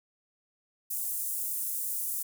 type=high-pass noise; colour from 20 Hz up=pink; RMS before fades=-33 dBFS; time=0.9-2.23 s; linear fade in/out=10 ms; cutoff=9200 Hz; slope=24 dB/octave; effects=none